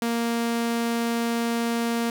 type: tone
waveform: sawtooth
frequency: 233.1 Hz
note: A#3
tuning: in tune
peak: -19 dBFS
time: 0.02-2.1 s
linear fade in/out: 2 ms
effects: none